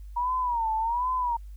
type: tone with vibrato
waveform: sine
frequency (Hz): 946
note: A#5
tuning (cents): +25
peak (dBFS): -24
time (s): 0.16-1.37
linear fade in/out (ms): 10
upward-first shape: sine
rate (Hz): 1.3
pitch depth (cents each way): 130
effects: added 50 Hz sine -39 dBFS peak until 1.56 s + white hiss -68 dBFS RMS until 1.56 s